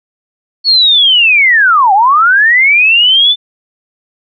sine linear two-way sweep, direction down then up, 4435 to 752 to 3555 Hz, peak -4 dBFS, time 0.64-3.36 s, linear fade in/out 50 ms, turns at 1.93 s, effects none

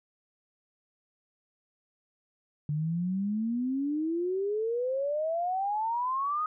sine exponential sweep, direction up, 145.9 to 1264 Hz, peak -27 dBFS, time 2.69-6.46 s, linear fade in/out 2 ms, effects none

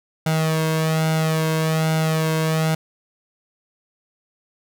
sawtooth tone with flanger, 158.9 Hz, D#3, 37 cents sharp, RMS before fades -20 dBFS, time 0.26-2.75 s, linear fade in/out 5 ms, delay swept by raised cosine 1.4 to 1.9 ms, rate 1.2 Hz, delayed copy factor +0.7, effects none

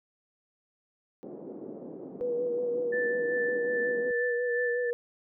white band-pass noise, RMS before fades -42 dBFS, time 1.23-4.11 s, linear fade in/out 0 ms, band 210 to 450 Hz, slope 24 dB/octave
sine tone with vibrato, 485 Hz, B4, 31 cents flat, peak -27 dBFS, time 2.21-4.93 s, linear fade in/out 0 ms, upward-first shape sine, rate 5.5 Hz, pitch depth 29 cents each way
sine tone with tremolo, 1760 Hz, A6, in tune, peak -29 dBFS, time 2.92-4.91 s, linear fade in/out 10 ms, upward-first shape sine, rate 2.5 Hz, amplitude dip 50%
effects none

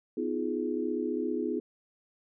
sine chord, F half-diminished seventh, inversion second, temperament just, 251.4 / 314.3 / 349.2 / 419.1 Hz, Cb4 / Eb4 / F4 / Ab4, +31 / +18 / 0 / +16 cents, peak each -34 dBFS, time 0.17-1.6 s, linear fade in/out 5 ms, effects none

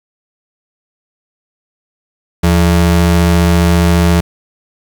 square ring-modulated tone, 126.7 Hz, B2, 45 cents sharp, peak -5 dBFS, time 2.43-4.21 s, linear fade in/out 10 ms, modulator 47.3 Hz, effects 7-bit

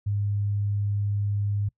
sine tone, 102 Hz, G#2, 31 cents flat, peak -23 dBFS, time 0.06-1.69 s, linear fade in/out 10 ms, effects noise-tail reverb RT60 0.1 s tail -24 dB re dry

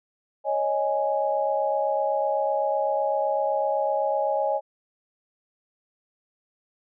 sine chord, C# suspended second, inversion none, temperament equal, 554.4 / 622.3 / 830.6 Hz, C#5 / D#5 / G#5, 0 / 0 / 0 cents, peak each -26 dBFS, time 0.44-4.61 s, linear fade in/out 50 ms, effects none

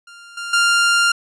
sawtooth tone with level steps, 1396 Hz, F6, 1 cent flat, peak -35 / -22 / -9 dBFS, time 0.07-1.12 s, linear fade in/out 5 ms, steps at 0.37 / 0.53 s, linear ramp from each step 5 ms, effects resampled to 22050 Hz

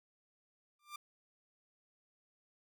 sawtooth tone with exponential growth, 1188 Hz, D6, 20 cents sharp, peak -37 dBFS, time 0.79-0.96 s, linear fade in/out 5 ms, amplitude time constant 35 ms, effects none

